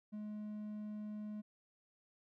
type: tone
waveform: triangle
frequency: 211.1 Hz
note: G#3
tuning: 29 cents sharp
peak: -40 dBFS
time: 0.12-1.42 s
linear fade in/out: 20 ms
effects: none